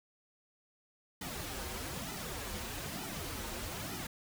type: noise with flanger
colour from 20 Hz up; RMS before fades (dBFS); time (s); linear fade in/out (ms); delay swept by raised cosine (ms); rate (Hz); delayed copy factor
pink; -41; 1.21-4.07; 5; 1.8 to 7.1; 1.1; -1
effects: none